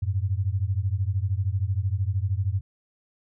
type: beating tone pair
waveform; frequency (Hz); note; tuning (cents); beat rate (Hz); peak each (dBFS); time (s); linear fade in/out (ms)
sine; 91.3 / 104.3; F#2 / G#2; -23 / +8; 13; -25 / -26; 0.02-2.61; 10
effects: none